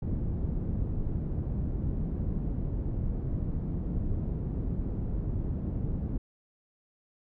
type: low-pass noise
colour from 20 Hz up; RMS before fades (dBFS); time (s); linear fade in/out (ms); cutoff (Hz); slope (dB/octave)
pink; -31; 0.02-6.18; 5; 220; 12
effects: none